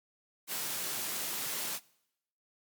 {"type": "high-pass noise", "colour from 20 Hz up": "white", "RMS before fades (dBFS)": -36, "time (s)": [0.47, 1.8], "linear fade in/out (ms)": 50, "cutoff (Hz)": 120, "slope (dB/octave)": 48, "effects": ["noise-tail reverb RT60 0.8 s tail -23 dB re dry", "Opus 48 kbps"]}